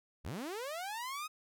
sawtooth linear sweep, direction up, 47.08 to 1274 Hz, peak -35 dBFS, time 0.24-1.28 s, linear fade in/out 20 ms, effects none

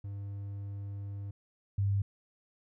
triangle / sine tone pair in turn, 100 / 99.47 Hz, G2 / G2, +35 / +26 cents, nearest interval unison, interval 9 cents, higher first, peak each -35 / -26 dBFS, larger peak second, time 0.04-1.31 / 1.78-2.02 s, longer first, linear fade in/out 5 ms, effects none

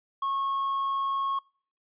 sine tone with tanh clipping, 1094 Hz, C#6, 23 cents flat, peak -27 dBFS, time 0.22-1.39 s, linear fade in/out 5 ms, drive 3 dB, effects noise-tail reverb RT60 0.5 s tail -26 dB re dry + resampled to 8000 Hz

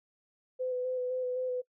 sine tone with vibrato, 505 Hz, B4, 39 cents sharp, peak -30 dBFS, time 0.59-1.62 s, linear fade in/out 20 ms, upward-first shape square, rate 3.9 Hz, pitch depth 17 cents each way, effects noise-tail reverb RT60 0.1 s tail -22 dB re dry

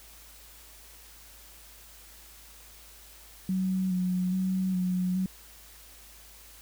sine tone with vibrato, 185 Hz, F#3, in tune, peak -25 dBFS, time 3.49-5.26 s, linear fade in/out 2 ms, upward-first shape square, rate 1.2 Hz, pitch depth 24 cents each way, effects added 53 Hz sine -55 dBFS peak until 6.61 s + white hiss -52 dBFS RMS until 6.61 s

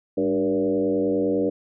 sine tone with frequency modulation, 387.5 Hz, G4, 20 cents flat, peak -19 dBFS, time 0.17-1.5 s, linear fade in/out 10 ms, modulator 90.2 Hz, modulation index 1.8, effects none

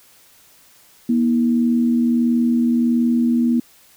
sine tone pair together, 238.8 / 320.3 Hz, A#3 / E4, +42 / -50 cents, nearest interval perfect fourth, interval 508 cents, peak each -14 / -24 dBFS, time 1.09-3.6 s, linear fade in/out 5 ms, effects white hiss -51 dBFS RMS until 3.96 s

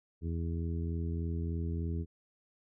harmonic tone, 83.3 Hz, E2, 19 cents sharp, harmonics 1 / 2 / 3 / 4 / 5, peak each -33 / -39 / -43 / -45 / -47 dBFS, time 0.21-2.06 s, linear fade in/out 50 ms, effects none

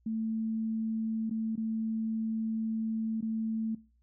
sine tone with dropouts, 222 Hz, A3, 16 cents sharp, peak -30 dBFS, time 0.06-3.75 s, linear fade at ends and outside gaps 5 ms, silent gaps 1.297-1.309 / 1.557-1.576 / 3.209-3.225 s, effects noise-tail reverb RT60 0.4 s tail -22 dB re dry + added 60 Hz sine -65 dBFS peak until 4.02 s

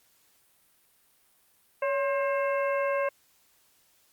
harmonic tone with a mistuned harmonic, 533 Hz, C5, 32 cents sharp, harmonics 1 / 2 / 3 / 4 / 5, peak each -26 / -32 / -36 / -38 / -40 dBFS, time 1.82-3.09 s, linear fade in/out 5 ms, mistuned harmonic 1, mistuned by +88 cents, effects white hiss -65 dBFS RMS until 4.12 s + Opus 48 kbps

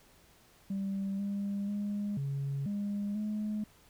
sine tone with pitch steps, 195.7 / 200.6 / 204.9 / 138.9 / 203.5 / 212 Hz, G3 / G3 / G#3 / C#3 / G#3 / G#3, -3 / +40 / -23 / +4 / -35 / +36 cents, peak -30 dBFS, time 0.7-3.64 s, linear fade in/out 5 ms, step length 490 ms, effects tanh soft clip ceiling -29 dBFS + pink hiss -62 dBFS RMS until 3.89 s

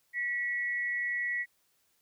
sine tone pair together, 1935 / 2194 Hz, B6 / C#7, -36 / -18 cents, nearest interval major second, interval 218 cents, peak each -30 / -38 dBFS, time 0.13-1.46 s, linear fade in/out 50 ms, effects white hiss -72 dBFS RMS until 2.01 s

